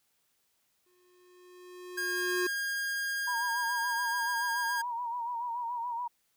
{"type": "tone with exponential growth", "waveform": "square", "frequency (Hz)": 360, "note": "F#4", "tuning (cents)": -47, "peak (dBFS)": -29, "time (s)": [0.86, 2.47], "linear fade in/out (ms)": 5, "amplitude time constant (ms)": 350}
{"type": "tone", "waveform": "45% pulse", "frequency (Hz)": 1621, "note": "G#6", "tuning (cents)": -42, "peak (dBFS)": -31, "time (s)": [1.97, 4.82], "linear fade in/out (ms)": 10}
{"type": "tone with vibrato", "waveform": "sine", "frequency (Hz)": 952, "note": "A#5", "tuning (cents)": 36, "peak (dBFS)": -32, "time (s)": [3.27, 6.08], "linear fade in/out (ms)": 10, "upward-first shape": "sine", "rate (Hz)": 7, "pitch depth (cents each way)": 64}
{"effects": ["white hiss -74 dBFS RMS until 6.36 s"]}